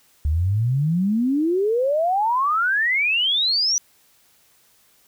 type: exponential sweep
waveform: sine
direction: up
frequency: 71.4 to 5970 Hz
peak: -17 dBFS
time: 0.25-3.78 s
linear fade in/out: 0 ms
effects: white hiss -58 dBFS RMS until 5.07 s